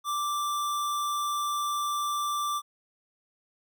square tone, 1174.7 Hz, D6, in tune, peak -28 dBFS, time 0.04-2.62 s, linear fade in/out 50 ms, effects none

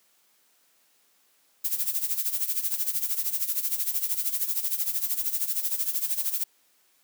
violet noise with tremolo, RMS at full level -25 dBFS, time 1.64-6.44 s, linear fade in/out 10 ms, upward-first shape sine, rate 13 Hz, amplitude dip 75%, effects white hiss -65 dBFS RMS until 7.03 s + high-pass 200 Hz 12 dB/octave

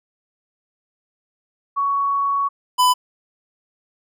sine / square tone pair in turn, 1118 / 999.4 Hz, C#6 / B5, +14 / +20 cents, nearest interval major second, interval 194 cents, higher first, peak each -17 / -13 dBFS, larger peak second, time 1.76-2.49 / 2.78-2.94 s, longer first, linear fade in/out 20 ms, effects none

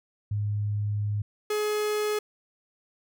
sine / 45% pulse tone pair in turn, 103.83 / 422.2 Hz, G#2 / G#4, 0 / +29 cents, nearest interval 2 octaves, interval 2429 cents, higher second, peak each -25 dBFS, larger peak neither, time 0.31-1.22 / 1.5-2.19 s, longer first, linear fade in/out 5 ms, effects none

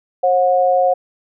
sine tone pair together, 538 / 726.2 Hz, C5 / F#5, +48 / -33 cents, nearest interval perfect fourth, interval 519 cents, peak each -14 dBFS, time 0.23-0.94 s, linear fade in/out 10 ms, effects none

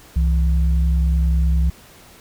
sine tone pair together, 65.86 / 164.81 Hz, C2 / E3, +12 / 0 cents, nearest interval octave + major third, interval 1588 cents, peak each -14 / -24 dBFS, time 0.16-1.7 s, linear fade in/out 5 ms, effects pink hiss -46 dBFS RMS until 2.2 s

